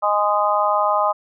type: harmonic tone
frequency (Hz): 206.8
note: G#3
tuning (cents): -7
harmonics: 3 / 4 / 5 / 6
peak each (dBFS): -21 / -21 / -21 / -21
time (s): 0.02-1.13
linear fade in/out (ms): 20
effects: none